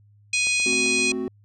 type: harmonic tone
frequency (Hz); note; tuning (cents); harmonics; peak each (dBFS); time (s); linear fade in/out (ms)
830.6; G#5; 0; 3 / 4 / 5 / 6 / 7 / 8 / 9 / 10; -21 / -34 / -29 / -37 / -31 / -36 / -36 / -31; 0.33-1.12; 5
type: click train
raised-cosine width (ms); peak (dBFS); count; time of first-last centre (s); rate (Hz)
1; -27; 6; 0.47-1.122; 7.67
type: chord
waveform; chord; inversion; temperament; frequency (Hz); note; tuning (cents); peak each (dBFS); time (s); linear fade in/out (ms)
triangle; F# diminished; first; equal; 220 / 261.6 / 370; A3 / C4 / F#4; 0 / 0 / 0; -31 / -27 / -26; 0.66-1.28; 2
effects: added 103 Hz sine -52 dBFS peak until 1.44 s